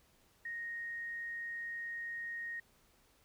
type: tone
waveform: sine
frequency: 1864.7 Hz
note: A#6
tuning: in tune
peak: -39 dBFS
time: 0.45-2.6 s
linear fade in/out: 5 ms
effects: pink hiss -69 dBFS RMS until 3.24 s